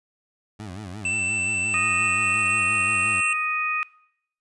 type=tone with vibrato; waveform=20% pulse; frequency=98 Hz; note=G2; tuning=in tune; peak=-29 dBFS; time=0.59-3.21 s; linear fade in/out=10 ms; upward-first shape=sine; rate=5.7 Hz; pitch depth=190 cents each way
type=tone with pitch glide; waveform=square; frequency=2666 to 2716 Hz; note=E7 to F7; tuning=+19 to -49 cents; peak=-23 dBFS; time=1.05-3.33 s; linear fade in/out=2 ms; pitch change=+32 cents; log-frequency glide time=1.94-2.83 s
type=harmonic tone; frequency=622.3 Hz; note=D#5; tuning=in tune; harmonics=2 / 3 / 4; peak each=-27 / -33 / -24 dBFS; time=1.74-3.83 s; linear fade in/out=0 ms
effects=noise-tail reverb RT60 0.7 s tail -21 dB re dry + resampled to 24000 Hz